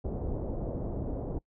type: low-pass noise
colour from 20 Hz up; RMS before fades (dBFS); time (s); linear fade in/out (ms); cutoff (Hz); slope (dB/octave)
pink; -34; 0.04-1.39; 10; 630; 24
effects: noise-tail reverb RT60 0.1 s tail -24 dB re dry